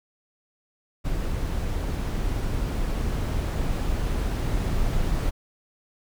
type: noise with level ramp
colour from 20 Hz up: brown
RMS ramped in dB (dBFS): -27 to -24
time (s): 1.04-5.31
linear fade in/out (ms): 20
effects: none